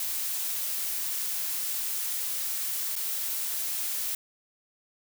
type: noise with dropouts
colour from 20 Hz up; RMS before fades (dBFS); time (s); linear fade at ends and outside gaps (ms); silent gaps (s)
blue; -31; 0-4.15; 2; 2.955-2.962
effects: none